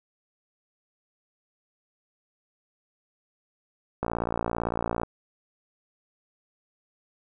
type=click train; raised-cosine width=1 ms; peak=-13 dBFS; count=59; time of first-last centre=4.03-5.033 s; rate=57.8 Hz; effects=none